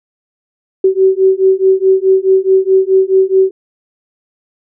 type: beating tone pair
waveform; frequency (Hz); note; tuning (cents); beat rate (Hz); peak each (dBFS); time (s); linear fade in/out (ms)
sine; 378.7 / 383.4; F#4 / G4; +40 / -38; 4.7; -10; 0.84-3.51; 5
effects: none